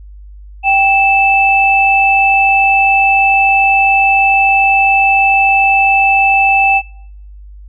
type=tone pair together; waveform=sine; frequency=784 / 2637 Hz; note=G5 / E7; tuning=0 / 0 cents; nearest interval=octave + major sixth; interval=2100 cents; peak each=-10 dBFS; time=0.63-6.82 s; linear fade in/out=50 ms; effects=noise-tail reverb RT60 0.7 s tail -25 dB re dry + added 50 Hz sine -31 dBFS peak until 7.68 s